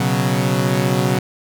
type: chord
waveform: sawtooth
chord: B suspended second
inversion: none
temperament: equal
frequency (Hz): 123.47 / 138.59 / 185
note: B2 / C#3 / F#3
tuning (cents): 0 / 0 / 0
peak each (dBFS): -16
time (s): 0-1.19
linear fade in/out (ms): 5
effects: none